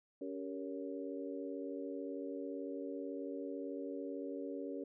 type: harmonic tone with a mistuned harmonic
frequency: 93.5 Hz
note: F#2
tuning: 19 cents sharp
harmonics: 3 / 4 / 5 / 6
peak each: -43 / -46 / -46 / -48 dBFS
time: 0.21-4.84 s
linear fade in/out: 5 ms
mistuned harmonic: 4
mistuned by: +70 cents
effects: none